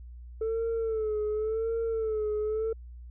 sine tone with vibrato, 440 Hz, A4, in tune, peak -25 dBFS, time 0.41-2.73 s, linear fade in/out 5 ms, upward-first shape sine, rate 0.91 Hz, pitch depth 68 cents each way, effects tanh soft clip ceiling -25 dBFS + added 60 Hz sine -42 dBFS peak until 3.1 s

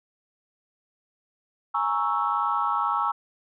sine chord, A# half-diminished seventh, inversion third, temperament equal, 830.6 / 932.3 / 1108.7 / 1318.5 Hz, G#5 / A#5 / C#6 / E6, 0 / 0 / 0 / 0 cents, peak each -29 / -28 / -27 / -26 dBFS, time 1.74-3.12 s, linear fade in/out 10 ms, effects tanh soft clip ceiling -12 dBFS

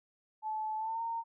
sine tone with pitch glide, 867 to 918.6 Hz, A5 to A#5, -26 to -26 cents, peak -33 dBFS, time 0.42-1.24 s, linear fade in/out 50 ms, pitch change +100 cents, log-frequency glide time 0.77-1.01 s, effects none

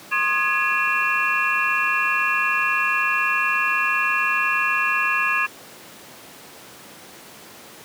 sine tone cluster, 1071 / 1227 / 1675 / 2418 / 2706 Hz, C6 / D#6 / G#6 / D7 / E7, +40 / -25 / +14 / +50 / +45 cents, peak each -26 / -27 / -22 / -26 / -24 dBFS, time 0.11-5.47 s, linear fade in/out 20 ms, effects pink hiss -42 dBFS RMS until 7.84 s + high-pass 200 Hz 12 dB/octave

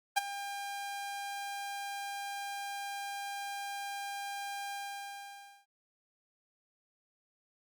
sawtooth tone with ADSR envelope, 801 Hz, G5, 37 cents sharp, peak -19 dBFS, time 0.16-5.66 s, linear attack 16 ms, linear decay 19 ms, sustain -15 dB, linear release 940 ms, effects Opus 48 kbps

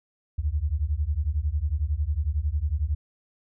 sine beating tone pair, 69.3 / 80.3 Hz, C#2 / E2, 0 / -45 cents, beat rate 11 Hz, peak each -26 dBFS, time 0.38-2.95 s, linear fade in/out 10 ms, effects none

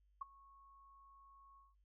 sine tone with ADSR envelope, 1100 Hz, C#6, 14 cents flat, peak -38 dBFS, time 0.21-1.75 s, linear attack 8 ms, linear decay 13 ms, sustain -24 dB, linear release 180 ms, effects noise-tail reverb RT60 0.2 s tail -20 dB re dry + added 50 Hz sine -70 dBFS peak until 1.84 s

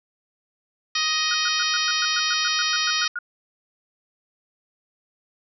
harmonic tone, 625 Hz, D#5, 8 cents sharp, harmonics 2 / 3 / 4 / 5 / 6 / 7 / 8 / 9, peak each -29 / -29 / -29 / -29 / -29 / -29 / -29 / -29 dBFS, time 0.95-3.08 s, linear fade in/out 5 ms
sine tone bursts, 1437 Hz, F6, 49 cents sharp, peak -25 dBFS, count 14, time 1.31-3.188 s, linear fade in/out 2 ms, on 32 ms, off 110 ms
effects none

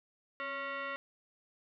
sine tone with frequency modulation, 268.5 Hz, C4, 45 cents sharp, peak -36 dBFS, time 0.4-0.96 s, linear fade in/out 0 ms, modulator 827 Hz, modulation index 2.7, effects none

